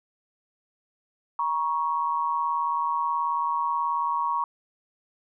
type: tone pair together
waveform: sine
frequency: 950.2 / 1108.7 Hz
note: A#5 / C#6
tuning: +33 / 0 cents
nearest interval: minor third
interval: 267 cents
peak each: -26 dBFS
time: 1.39-4.44 s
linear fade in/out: 2 ms
effects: none